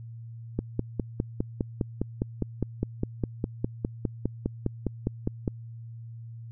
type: click train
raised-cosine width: 3 ms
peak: -13 dBFS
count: 25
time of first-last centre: 0.59-5.478 s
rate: 4.91 Hz
effects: added 115 Hz sine -39 dBFS peak until 6.51 s